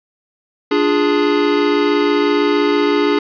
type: chord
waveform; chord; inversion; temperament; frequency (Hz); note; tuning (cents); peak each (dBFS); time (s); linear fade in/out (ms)
square; D diminished; none; equal; 293.7 / 349.2 / 415.3; D4 / F4 / Ab4; 0 / 0 / 0; -17 / -21 / -16; 0.71-3.19; 5
effects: resampled to 11025 Hz + 7-bit